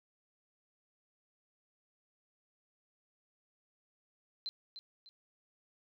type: tone with echo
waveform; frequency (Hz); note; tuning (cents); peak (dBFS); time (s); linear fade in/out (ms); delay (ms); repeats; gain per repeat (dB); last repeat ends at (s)
sine; 4089; C8; -41; -36; 4.46-4.49; 0; 300; 2; -9; 5.09
effects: none